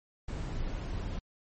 brown noise, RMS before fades -35 dBFS, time 0.28-1.19 s, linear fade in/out 5 ms, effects MP3 32 kbps

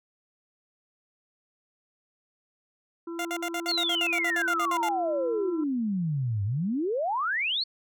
harmonic tone, 336.6 Hz, E4, 36 cents sharp, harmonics 1 / 3 / 4, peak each -33 / -47 / -48 dBFS, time 3.07-5.64 s, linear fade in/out 5 ms
15% pulse tone bursts, 698.5 Hz, F5, in tune, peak -23 dBFS, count 15, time 3.19-4.888 s, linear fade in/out 2 ms, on 60 ms, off 57 ms
sine exponential two-way sweep, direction down then up, 4500 to 96.4 to 4500 Hz, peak -25 dBFS, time 3.68-7.64 s, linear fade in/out 10 ms, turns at 6.44 s
effects none

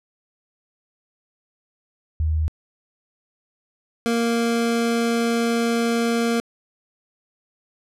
sine / 25% pulse tone pair in turn, 78.3 / 232.7 Hz, D#2 / A#3, +11 / -3 cents, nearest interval octave + perfect fifth, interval 1886 cents, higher second, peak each -18 / -15 dBFS, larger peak second, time 2.2-2.48 / 4.06-6.4 s, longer second, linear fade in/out 0 ms, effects low-pass 11000 Hz 12 dB/octave

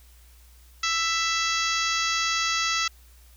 harmonic tone, 662 Hz, E5, 7 cents sharp, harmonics 2 / 3 / 4 / 5 / 6 / 7 / 8 / 9 / 10, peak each -28 / -30 / -31 / -32 / -33 / -33 / -34 / -35 / -35 dBFS, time 0.83-2.88 s, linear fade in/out 5 ms, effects added 60 Hz sine -50 dBFS peak until 3.36 s + white hiss -58 dBFS RMS until 3.36 s

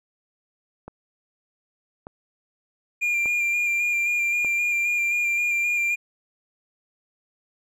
click train, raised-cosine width 1 ms, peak -23 dBFS, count 4, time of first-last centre 0.88-4.447 s, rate 0.841 Hz
triangle tone with vibrato, 2399 Hz, D7, 36 cents sharp, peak -19 dBFS, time 3.01-5.96 s, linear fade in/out 20 ms, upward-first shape square, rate 3.8 Hz, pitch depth 18 cents each way
effects none

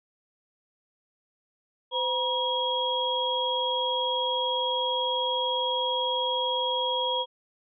sine tone cluster, 512 / 959 / 3291 Hz, C5 / A#5 / G#7, -38 / +49 / -16 cents, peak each -30 / -29 / -28 dBFS, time 1.91-7.26 s, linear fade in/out 50 ms, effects none

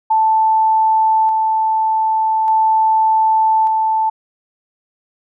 sine tone with tremolo, 880 Hz, A5, in tune, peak -10 dBFS, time 0.1-4.1 s, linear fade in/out 10 ms, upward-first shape square, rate 0.42 Hz, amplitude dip 25%, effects none

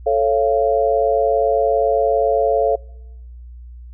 sine chord, A augmented, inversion none, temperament just, 440 / 550 / 687.5 Hz, A4 / C#5 / E#5, 0 / -14 / -27 cents, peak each -18 dBFS, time 0.06-2.76 s, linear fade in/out 10 ms, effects noise-tail reverb RT60 1.0 s tail -25 dB re dry + added 60 Hz sine -34 dBFS peak until 3.93 s

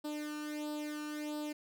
sawtooth tone with flanger, 300 Hz, D4, 37 cents sharp, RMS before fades -40 dBFS, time 0.04-1.53 s, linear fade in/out 10 ms, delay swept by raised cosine 0.23 to 0.73 ms, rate 1.5 Hz, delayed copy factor +0.75, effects none

